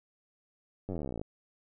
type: slowing click train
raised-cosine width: 2 ms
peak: -24 dBFS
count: 24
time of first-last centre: 0.89-1.215 s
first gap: 10 ms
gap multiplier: 1.03
effects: none